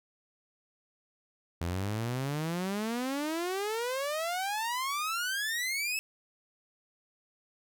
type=exponential sweep; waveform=sawtooth; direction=up; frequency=82.5 to 2637 Hz; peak=-27 dBFS; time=1.61-5.99 s; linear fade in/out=0 ms; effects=none